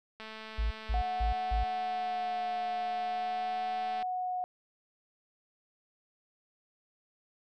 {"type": "click train", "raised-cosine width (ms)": 0.3, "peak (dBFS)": -29, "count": 839, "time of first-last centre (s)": [0.2, 4.026], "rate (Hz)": 219}
{"type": "tone bursts", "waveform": "sine", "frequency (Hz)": 54.7, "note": "A1", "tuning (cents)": -9, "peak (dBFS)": -27, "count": 4, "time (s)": [0.58, 1.64], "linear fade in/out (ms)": 10, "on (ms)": 130, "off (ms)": 180}
{"type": "tone with vibrato", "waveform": "sine", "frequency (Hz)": 729, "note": "F#5", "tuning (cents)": -26, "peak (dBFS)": -31, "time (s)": [0.94, 4.44], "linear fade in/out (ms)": 0, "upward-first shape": "sine", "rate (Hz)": 0.43, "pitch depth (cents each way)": 19}
{"effects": []}